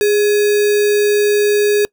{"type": "tone with sample-and-hold", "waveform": "sine", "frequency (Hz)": 414.1, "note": "G#4", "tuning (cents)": -5, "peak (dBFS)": -10, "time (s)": [0.01, 1.85], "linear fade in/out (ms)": 0, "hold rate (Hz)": 2100, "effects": ["noise-tail reverb RT60 0.1 s tail -25 dB re dry"]}